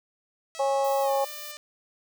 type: tone with pitch glide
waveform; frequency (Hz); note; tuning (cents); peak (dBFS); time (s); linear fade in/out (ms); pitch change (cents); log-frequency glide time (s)
5% pulse; 650 to 596.1; E5 to D5; -24 to +26; -28; 0.55-1.57; 0; -150; 1.02-1.11
type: harmonic tone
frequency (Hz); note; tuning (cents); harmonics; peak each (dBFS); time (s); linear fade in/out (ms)
274; C#4; -20; 2 / 3 / 4; -24 / -26 / -34; 0.59-1.25; 10
type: noise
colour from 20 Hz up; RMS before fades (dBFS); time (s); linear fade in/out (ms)
violet; -41; 0.84-1.52; 5
effects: none